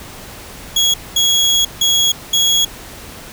30% pulse tone bursts at uneven times, 3328 Hz, G#7, 3 cents sharp, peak -8 dBFS, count 4, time 0.76-0.94 / 1.16-1.65 / 1.81-2.12 / 2.33-2.65 s, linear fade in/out 5 ms, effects pink hiss -34 dBFS RMS until 3.32 s

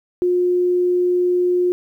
sine tone, 357.8 Hz, F4, 42 cents sharp, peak -14 dBFS, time 0.22-1.72 s, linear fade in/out 0 ms, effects 9-bit

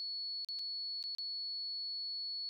sine tone with dropouts, 4400 Hz, C#8, 14 cents flat, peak -38 dBFS, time 0-2.49 s, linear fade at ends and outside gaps 0 ms, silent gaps 0.447-0.487 / 0.589-0.593 / 1.027-1.039 / 1.15-1.184 s, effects none

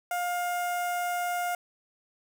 sawtooth tone with notch filter, 708 Hz, F5, 23 cents sharp, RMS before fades -30 dBFS, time 0.11-1.55 s, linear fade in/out 2 ms, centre 4100 Hz, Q 0.8, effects none

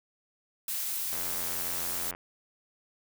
blue noise, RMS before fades -33 dBFS, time 0.68-2.11 s, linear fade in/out 2 ms
click train, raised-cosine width 0.5 ms, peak -26 dBFS, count 90, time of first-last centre 1.13-2.149 s, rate 87.3 Hz
effects none

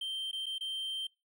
triangle tone with dropouts, 3136 Hz, G7, in tune, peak -33 dBFS, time 0.01-1.07 s, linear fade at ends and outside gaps 5 ms, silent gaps 0.314-0.329 / 0.459-0.464 / 0.583-0.608 s, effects noise-tail reverb RT60 0.3 s tail -26 dB re dry

